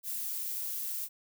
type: noise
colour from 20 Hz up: violet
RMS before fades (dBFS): -36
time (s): 0.03-1.09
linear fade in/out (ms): 50
effects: none